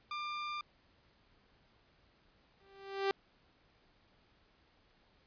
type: tone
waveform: sawtooth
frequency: 1194 Hz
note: D6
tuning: 28 cents sharp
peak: -34 dBFS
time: 0.11-0.61 s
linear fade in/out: 2 ms
type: tone with exponential growth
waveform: sawtooth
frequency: 392 Hz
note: G4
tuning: in tune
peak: -24 dBFS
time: 2.6-3.11 s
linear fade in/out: 1 ms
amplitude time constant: 110 ms
effects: pink hiss -69 dBFS RMS until 5.26 s + resampled to 11025 Hz